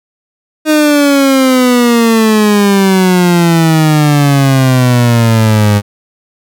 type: exponential sweep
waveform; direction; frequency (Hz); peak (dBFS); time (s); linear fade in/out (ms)
30% pulse; down; 311.1 to 101.7; -3; 0.65-5.82; 50
effects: none